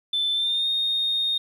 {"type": "tone with pitch glide", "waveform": "sine", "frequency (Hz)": [3527, 3692], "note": ["A7", "A#7"], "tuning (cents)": [3, -17], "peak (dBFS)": -20, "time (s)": [0.13, 1.38], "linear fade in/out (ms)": 5, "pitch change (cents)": 80, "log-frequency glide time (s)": [0.33, 0.68], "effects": ["tanh soft clip ceiling -17 dBFS", "10-bit"]}